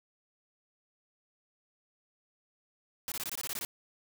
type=noise bursts; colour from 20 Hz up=white; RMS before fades=-37 dBFS; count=10; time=3.08-3.649 s; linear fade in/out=0 ms; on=38 ms; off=21 ms; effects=none